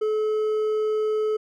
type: tone with hard clipping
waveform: triangle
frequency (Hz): 430.4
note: A4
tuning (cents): -38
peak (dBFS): -22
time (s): 0.01-1.37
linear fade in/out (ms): 10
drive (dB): 7
effects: none